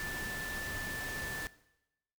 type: tone in noise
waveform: sine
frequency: 1760 Hz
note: A6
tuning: in tune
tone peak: -38 dBFS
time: 0-1.47 s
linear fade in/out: 0 ms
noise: pink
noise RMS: -42 dBFS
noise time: 0-1.47 s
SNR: +1 dB
effects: noise-tail reverb RT60 0.9 s tail -18 dB re dry